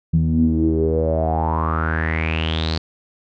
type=tone with low-pass filter sweep; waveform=sawtooth; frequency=80 Hz; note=D#2; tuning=49 cents sharp; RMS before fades=-19 dBFS; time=0.13-2.78 s; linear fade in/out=5 ms; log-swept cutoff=170 to 4500 Hz; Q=8.6; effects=none